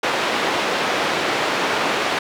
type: band-pass noise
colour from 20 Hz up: pink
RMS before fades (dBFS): -21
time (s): 0.03-2.19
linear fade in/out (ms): 5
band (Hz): 370 to 3400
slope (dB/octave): 12
effects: none